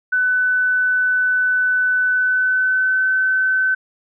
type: tone with pitch glide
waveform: sine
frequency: 1500 to 1523.6 Hz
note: F#6 to G6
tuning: +23 to -50 cents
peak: -14 dBFS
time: 0.12-3.75 s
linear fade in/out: 10 ms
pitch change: +27 cents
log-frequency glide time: 2.04-3.08 s
effects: none